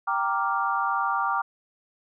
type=chord; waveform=sine; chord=G minor seventh; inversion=none; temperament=equal; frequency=784 / 932.3 / 1174.7 / 1396.9 Hz; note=G5 / Bb5 / D6 / F6; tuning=0 / 0 / 0 / 0 cents; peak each=-29 / -29 / -26 / -30 dBFS; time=0.07-1.42 s; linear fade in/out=10 ms; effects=none